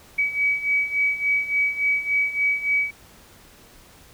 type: beating tone pair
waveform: sine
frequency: 2273 / 2276.5 Hz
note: C#7 / C#7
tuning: +43 / +45 cents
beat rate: 3.5 Hz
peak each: -25 / -21 dBFS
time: 0.18-2.91 s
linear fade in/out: 10 ms
effects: pink hiss -50 dBFS RMS until 4.13 s